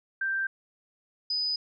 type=tone pair in turn; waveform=sine; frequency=1571 / 4988 Hz; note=G6 / D#8; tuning=+3 / +3 cents; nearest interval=octave + minor sixth; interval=2000 cents; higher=second; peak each=-26 / -26 dBFS; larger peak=neither; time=0.21-0.47 / 1.3-1.56 s; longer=neither; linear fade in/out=5 ms; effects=none